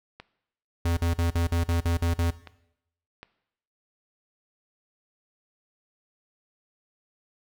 click train, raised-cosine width 0.3 ms, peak -25 dBFS, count 5, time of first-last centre 0.2-3.23 s, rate 1.32 Hz
square tone bursts, 84.8 Hz, E2, 50 cents sharp, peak -23 dBFS, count 9, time 0.85-2.306 s, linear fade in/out 5 ms, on 120 ms, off 47 ms
effects noise-tail reverb RT60 0.8 s tail -17 dB re dry

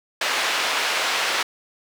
white band-pass noise, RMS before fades -23 dBFS, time 0.21-1.43 s, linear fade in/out 5 ms, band 540 to 3300 Hz, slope 12 dB/octave, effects none

